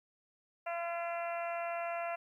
harmonic tone, 340.8 Hz, F4, 42 cents flat, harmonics 2 / 3 / 4 / 5 / 6 / 7 / 8, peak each -36 / -46 / -44 / -50 / -49 / -49 / -48 dBFS, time 0.66-2.16 s, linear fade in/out 10 ms, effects 12-bit

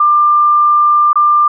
sine tone with dropouts, 1192 Hz, D6, 25 cents sharp, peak -6 dBFS, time 0-1.48 s, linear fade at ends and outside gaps 5 ms, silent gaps 1.131-1.156 s, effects none

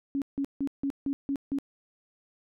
sine tone bursts, 277.3 Hz, C#4, 1 cent sharp, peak -26 dBFS, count 7, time 0.15-1.586 s, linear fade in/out 0 ms, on 68 ms, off 160 ms, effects none

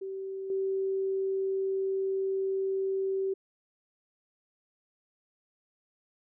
sine tone with level steps, 385.5 Hz, G4, 29 cents flat, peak -34 / -27 dBFS, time 0.01-3.34 s, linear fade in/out 10 ms, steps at 0.5 s, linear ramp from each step 2 ms, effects none

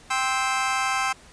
25% pulse chord, C major, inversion second, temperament just, 784.9 / 1046.5 / 1308.1 Hz, G5 / C6 / E6, +2 / 0 / -14 cents, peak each -23 dBFS, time 0.1-1.13 s, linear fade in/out 10 ms, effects pink hiss -50 dBFS RMS until 1.32 s + resampled to 22050 Hz

